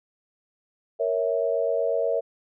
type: chord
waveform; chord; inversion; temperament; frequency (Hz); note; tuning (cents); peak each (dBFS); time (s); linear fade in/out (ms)
sine; A# diminished; none; equal with one note detuned; 466.2 / 554.4 / 653.9; A#4 / C#5 / E5; 0 / 0 / -14; -26; 0.99-2.21; 20
effects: none